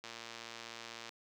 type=click train; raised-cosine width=0.2 ms; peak=-28 dBFS; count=123; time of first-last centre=0.04-1.092 s; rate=116 Hz; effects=high-pass 150 Hz 12 dB/octave + 10-bit